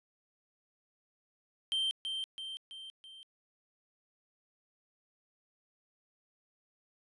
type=tone with echo; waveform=triangle; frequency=3136 Hz; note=G7; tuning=in tune; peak=-28 dBFS; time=1.72-1.91 s; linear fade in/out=0 ms; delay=330 ms; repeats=4; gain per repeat=-5 dB; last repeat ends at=3.23 s; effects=resampled to 24000 Hz